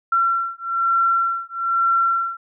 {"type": "beating tone pair", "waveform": "sine", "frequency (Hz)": [1359, 1360.1], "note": ["F6", "F6"], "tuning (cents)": [-48, -46], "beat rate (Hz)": 1.1, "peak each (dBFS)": -20, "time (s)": [0.12, 2.37], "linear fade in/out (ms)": 5, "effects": []}